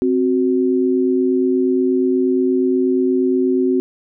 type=tone pair together; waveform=sine; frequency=261.6 / 370 Hz; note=C4 / F#4; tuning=0 / 0 cents; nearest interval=tritone; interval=600 cents; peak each=-16 dBFS; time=0.02-3.8 s; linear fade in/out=0 ms; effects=none